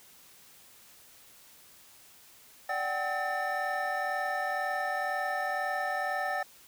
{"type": "tone cluster", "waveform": "triangle", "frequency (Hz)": [587, 751, 793, 1294, 1790], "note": ["D5", "F#5", "G5", "E6", "A6"], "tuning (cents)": [-1, 26, 20, -32, 29], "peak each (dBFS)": [-35, -31, -37, -37, -32], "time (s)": [2.69, 6.43], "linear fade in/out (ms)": 5, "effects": ["tanh soft clip ceiling -18 dBFS", "white hiss -56 dBFS RMS until 6.67 s"]}